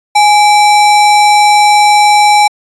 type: tone with sample-and-hold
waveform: sine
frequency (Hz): 833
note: G#5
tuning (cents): +5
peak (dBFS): -3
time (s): 0.15-2.48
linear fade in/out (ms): 10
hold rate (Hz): 3150
effects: resampled to 22050 Hz